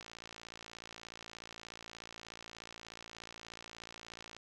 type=click train; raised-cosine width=0.2 ms; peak=-30 dBFS; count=248; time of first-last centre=0.01-4.366 s; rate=56.7 Hz; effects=none